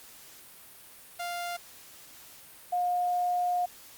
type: tone pair in turn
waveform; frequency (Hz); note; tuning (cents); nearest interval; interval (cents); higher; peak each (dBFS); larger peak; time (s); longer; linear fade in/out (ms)
sawtooth / sine; 698.5 / 714; F5 / F5; 0 / +38; unison; 38; second; -29 / -25; second; 1.19-1.57 / 2.72-3.66; second; 10
effects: white hiss -51 dBFS RMS until 3.97 s + Opus 48 kbps